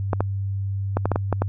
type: clicks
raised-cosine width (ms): 1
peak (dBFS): -7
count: 8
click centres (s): 0.132 / 0.206 / 0.97 / 1.056 / 1.117 / 1.159 / 1.327 / 1.42
effects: added 98 Hz sine -23 dBFS peak until 1.48 s